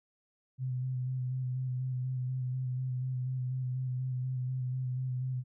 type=tone with vibrato; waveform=sine; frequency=127.9 Hz; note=C3; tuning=39 cents flat; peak=-31 dBFS; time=0.58-5.44 s; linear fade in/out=50 ms; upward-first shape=square; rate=4.1 Hz; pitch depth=21 cents each way; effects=none